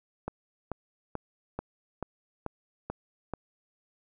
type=click train; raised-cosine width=1 ms; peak=-19 dBFS; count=8; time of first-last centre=0.28-3.337 s; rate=2.29 Hz; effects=none